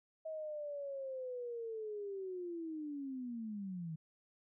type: linear sweep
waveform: sine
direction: down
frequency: 640 to 154.7 Hz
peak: -40 dBFS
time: 0.25-3.96 s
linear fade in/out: 10 ms
effects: none